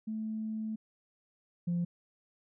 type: tone pair in turn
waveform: sine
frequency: 218.5 / 173.42 Hz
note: A3 / F3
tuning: -12 / -12 cents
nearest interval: major third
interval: 400 cents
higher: first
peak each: -33 / -27 dBFS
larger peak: second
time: 0.07-0.76 / 1.67-1.85 s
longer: first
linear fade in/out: 10 ms
effects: tanh soft clip ceiling -26 dBFS